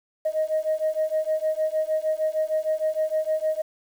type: beating tone pair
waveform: sine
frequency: 622.3 / 628.8 Hz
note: D#5 / D#5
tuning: 0 / +18 cents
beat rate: 6.5 Hz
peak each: -24 dBFS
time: 0.25-3.62 s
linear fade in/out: 10 ms
effects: tanh soft clip ceiling -16 dBFS + 8-bit